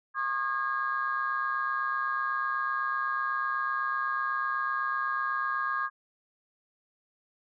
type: tone cluster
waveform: sine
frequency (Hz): 1087 / 1215 / 1634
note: C#6 / D#6 / G#6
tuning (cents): -34 / -42 / -29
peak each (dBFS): -32 / -31 / -31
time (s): 0.14-5.9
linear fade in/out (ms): 50
effects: tanh soft clip ceiling -19 dBFS